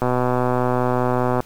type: click train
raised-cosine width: 1 ms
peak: -6 dBFS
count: 174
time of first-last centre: 0.02-1.404 s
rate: 125 Hz
effects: pink hiss -48 dBFS RMS until 1.45 s